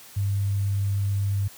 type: tone with sample-and-hold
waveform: sine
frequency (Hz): 99.5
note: G2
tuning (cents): +26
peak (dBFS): -21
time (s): 0.16-1.48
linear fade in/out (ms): 10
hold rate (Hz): 8820
effects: white hiss -47 dBFS RMS until 1.57 s + high-pass 60 Hz 12 dB/octave